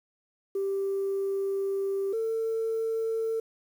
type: tone pair in turn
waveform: sine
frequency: 392 / 449 Hz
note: G4 / A4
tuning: 0 / +35 cents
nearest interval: major second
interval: 235 cents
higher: second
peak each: -25 dBFS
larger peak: neither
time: 0.55-2.13 / 2.13-3.4 s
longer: first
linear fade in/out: 5 ms
effects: tanh soft clip ceiling -23 dBFS + 9-bit